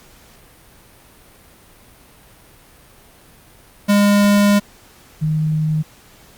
square / sine tone pair in turn, 203.8 / 155.35 Hz, G#3 / D#3, -32 / -2 cents, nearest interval perfect fourth, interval 470 cents, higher first, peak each -11 / -15 dBFS, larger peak first, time 3.88-4.6 / 5.21-5.83 s, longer first, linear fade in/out 20 ms, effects pink hiss -47 dBFS RMS until 6.37 s + Opus 48 kbps

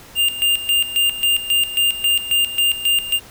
square tone with tremolo, 2803 Hz, F7, 6 cents sharp, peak -14 dBFS, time 0.15-3.2 s, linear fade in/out 50 ms, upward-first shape square, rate 3.7 Hz, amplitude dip 75%, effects pink hiss -42 dBFS RMS until 3.3 s

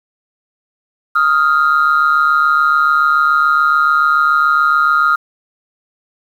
sine tone pair together, 1249.9 / 1396.9 Hz, D#6 / F6, +7 / 0 cents, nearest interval major second, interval 193 cents, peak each -11 dBFS, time 1.15-5.16 s, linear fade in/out 10 ms, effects tanh soft clip ceiling -4 dBFS + 7-bit

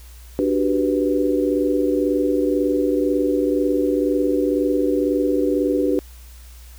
sine chord, G major seventh, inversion second, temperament equal, 293.7 / 370 / 392 / 493.9 Hz, D4 / F#4 / G4 / B4, 0 / 0 / 0 / 0 cents, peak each -20 / -23 / -24 / -22 dBFS, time 0.39-5.99 s, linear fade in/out 0 ms, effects added 60 Hz sine -39 dBFS peak until 6.78 s + white hiss -49 dBFS RMS until 6.78 s

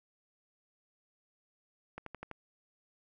click train, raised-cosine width 0.5 ms, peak -27 dBFS, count 5, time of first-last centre 1.98-2.313 s, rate 12 Hz, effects none

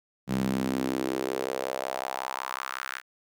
sawtooth tone with high-pass filter sweep, 65.41 Hz, C2, in tune, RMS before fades -31 dBFS, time 0.27-3.02 s, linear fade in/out 50 ms, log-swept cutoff 170 to 1600 Hz, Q 2.9, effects none

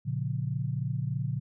sine chord, Bb minor, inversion none, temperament just, 116.54 / 139.85 / 174.81 Hz, Bb2 / Db3 / F3, 0 / +16 / +2 cents, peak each -32 / -31 / -37 dBFS, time 0.05-1.4 s, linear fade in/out 20 ms, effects none

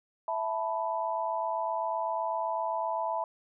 sine chord, E suspended fourth, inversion none, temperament equal, 659.3 / 880 / 987.8 Hz, E5 / A5 / B5, 0 / 0 / 0 cents, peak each -33 dBFS, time 0.28-3.24 s, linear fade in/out 2 ms, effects none

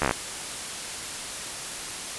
slowing click train, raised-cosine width 0.5 ms, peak -7 dBFS, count 7, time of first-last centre 0.02-0.111 s, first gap 13 ms, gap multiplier 1.06, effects white hiss -34 dBFS RMS until 2.18 s + resampled to 24000 Hz

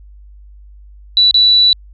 sine tone with dropouts, 3951 Hz, B7, in tune, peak -6 dBFS, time 1.17-1.73 s, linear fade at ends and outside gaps 1 ms, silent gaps 1.311-1.343 s, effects added 50 Hz sine -36 dBFS peak until 1.93 s

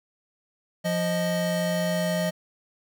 square tone pair together, 174.82 / 623 Hz, F3 / D#5, +2 / +2 cents, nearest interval octave + minor seventh, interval 2200 cents, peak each -27 dBFS, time 0.84-2.31 s, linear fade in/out 20 ms, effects none

